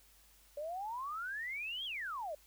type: exponential two-way sweep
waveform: sine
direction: up then down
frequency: 567 to 3358 to 567 Hz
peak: -38 dBFS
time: 0.57-2.35 s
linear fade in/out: 5 ms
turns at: 1.85 s
effects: added 50 Hz sine -67 dBFS peak until 2.46 s + white hiss -65 dBFS RMS until 2.46 s